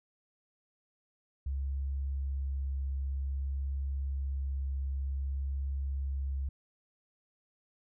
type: tone with vibrato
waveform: sine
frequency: 68.2 Hz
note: C#2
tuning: 28 cents flat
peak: -31 dBFS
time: 1.46-6.49 s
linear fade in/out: 5 ms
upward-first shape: triangle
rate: 0.53 Hz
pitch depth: 9 cents each way
effects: none